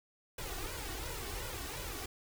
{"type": "noise with flanger", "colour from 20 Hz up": "pink", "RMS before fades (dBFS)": -41, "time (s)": [0.38, 2.06], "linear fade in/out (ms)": 5, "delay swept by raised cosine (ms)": [2, 2.72], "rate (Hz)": 2.8, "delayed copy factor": 0.75, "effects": []}